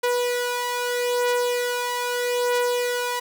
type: beating tone pair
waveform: sawtooth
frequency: 488.3 / 489.09 Hz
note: B4 / B4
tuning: -20 / -17 cents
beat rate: 0.79 Hz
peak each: -24 / -19 dBFS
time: 0.03-3.2 s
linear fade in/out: 10 ms
effects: none